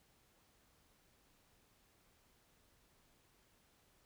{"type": "silence", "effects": ["pink hiss -72 dBFS RMS until 4.05 s"]}